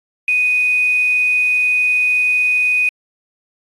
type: tone with quantisation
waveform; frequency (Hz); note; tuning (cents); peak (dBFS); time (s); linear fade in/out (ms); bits
sine; 2489; D#7; 0; -12; 0.28-2.89; 2; 6
effects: AAC 32 kbps